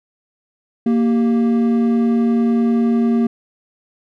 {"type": "tone pair together", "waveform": "triangle", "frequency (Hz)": [232.7, 391.4], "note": ["A#3", "G4"], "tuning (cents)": [-3, -3], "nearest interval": "major sixth", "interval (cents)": 900, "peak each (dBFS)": [-11, -21], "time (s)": [0.86, 3.27], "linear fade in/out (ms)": 5, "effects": []}